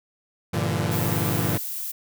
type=chord; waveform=sawtooth; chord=E half-diminished seventh; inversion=first; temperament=equal with one note detuned; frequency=98 / 116.54 / 146.83 / 168.67 Hz; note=G2 / Bb2 / D3 / E3; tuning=0 / 0 / 0 / +40 cents; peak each=-24 dBFS; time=0.53-1.58 s; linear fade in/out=10 ms
type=noise; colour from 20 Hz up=violet; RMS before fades=-31 dBFS; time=0.91-1.92 s; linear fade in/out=10 ms
effects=none